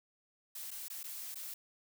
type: noise with dropouts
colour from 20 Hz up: blue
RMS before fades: -44 dBFS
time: 0.55-1.54 s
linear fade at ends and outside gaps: 5 ms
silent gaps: 0.707-0.713 / 0.883-0.9 / 1.032-1.04 / 1.345-1.355 s
effects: none